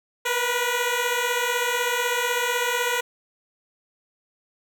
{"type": "beating tone pair", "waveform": "10% pulse", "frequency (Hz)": [477.6, 493.6], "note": ["A#4", "B4"], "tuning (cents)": [42, -1], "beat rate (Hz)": 16, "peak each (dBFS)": [-17, -16], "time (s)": [0.25, 3.01], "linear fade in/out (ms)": 10, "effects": []}